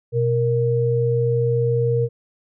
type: tone pair together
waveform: sine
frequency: 123.6 / 467.1 Hz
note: B2 / A#4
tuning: +2 / +3 cents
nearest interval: octave + major seventh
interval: 2301 cents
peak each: -19 dBFS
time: 0.12-2.09 s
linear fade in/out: 50 ms
effects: none